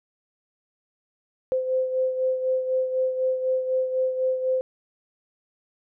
sine beating tone pair, 516 / 520 Hz, C5 / C5, -24 / -11 cents, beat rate 4 Hz, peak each -22 / -30 dBFS, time 1.52-4.61 s, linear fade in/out 0 ms, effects none

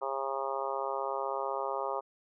harmonic tone, 135.8 Hz, C#3, 35 cents flat, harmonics 3 / 4 / 5 / 6 / 7 / 8 / 9, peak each -39 / -37 / -40 / -39 / -38 / -41 / -40 dBFS, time 0.01-2.01 s, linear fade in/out 20 ms, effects none

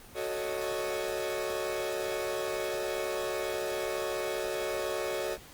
40% pulse chord, D# half-diminished seventh, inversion first, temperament equal, 370 / 440 / 554.4 / 622.3 Hz, F#4 / A4 / C#5 / D#5, 0 / 0 / 0 / 0 cents, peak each -36 / -36 / -36 / -36 dBFS, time 0.14-5.38 s, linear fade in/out 50 ms, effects pink hiss -51 dBFS RMS until 5.53 s + Opus 24 kbps

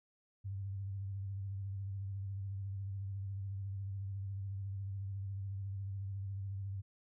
sine tone with vibrato, 98 Hz, G2, in tune, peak -38 dBFS, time 0.44-6.82 s, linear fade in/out 20 ms, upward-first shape sine, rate 14 Hz, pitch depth 43 cents each way, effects none

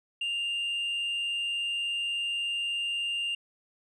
sine tone with frequency modulation, 2800 Hz, F7, 4 cents sharp, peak -26 dBFS, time 0.21-3.35 s, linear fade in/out 5 ms, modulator 83.5 Hz, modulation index 0.45, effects tanh soft clip ceiling -27 dBFS

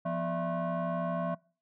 sine tone with frequency modulation, 246.3 Hz, B3, 5 cents flat, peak -28 dBFS, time 0.05-1.35 s, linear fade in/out 10 ms, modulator 420 Hz, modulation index 1.9, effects noise-tail reverb RT60 0.4 s tail -25 dB re dry + tanh soft clip ceiling -26 dBFS

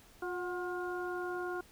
harmonic tone with a mistuned harmonic, 355.6 Hz, F4, 31 cents sharp, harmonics 1 / 2 / 3 / 4, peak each -37 / -43 / -45 / -42 dBFS, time 0.22-1.61 s, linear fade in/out 5 ms, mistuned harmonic 2, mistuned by +47 cents, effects pink hiss -60 dBFS RMS until 1.71 s

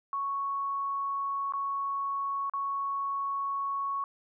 sine tone with dropouts, 1108.7 Hz, C#6, in tune, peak -29 dBFS, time 0.13-4.04 s, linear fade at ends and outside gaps 1 ms, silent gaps 1.523-1.536 / 2.497-2.536 s, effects none

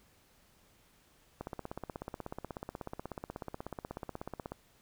click train, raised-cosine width 1 ms, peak -25 dBFS, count 52, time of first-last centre 1.41-4.52 s, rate 16.4 Hz, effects pink hiss -66 dBFS RMS until 4.81 s

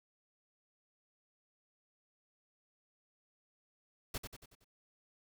pink noise with echo, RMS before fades -39 dBFS, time 4.14-4.18 s, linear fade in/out 5 ms, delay 93 ms, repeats 5, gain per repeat -6 dB, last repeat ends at 4.645 s, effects none

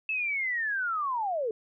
sine linear sweep, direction down, 2637 to 417 Hz, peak -27 dBFS, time 0.09-1.51 s, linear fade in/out 2 ms, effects none

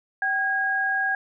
sine tone pair together, 771.6 / 1636 Hz, G5 / G#6, -28 / -26 cents, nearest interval octave + minor second, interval 1302 cents, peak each -28 / -22 dBFS, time 0.22-1.15 s, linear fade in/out 2 ms, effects none

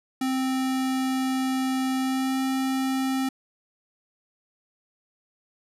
square tone with pitch glide, 261.6 to 264.3 Hz, C4 to C4, 0 to +18 cents, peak -24 dBFS, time 0.21-3.29 s, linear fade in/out 5 ms, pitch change +18 cents, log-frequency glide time 1.99-2.41 s, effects resampled to 32000 Hz

